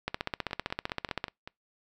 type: two click trains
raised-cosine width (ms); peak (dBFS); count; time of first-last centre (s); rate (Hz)
0.3; -24 / -14; 6 / 19; 0.51-1.475 / 0.08-1.241; 5.18 / 15.5
effects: noise-tail reverb RT60 0.2 s tail -26 dB re dry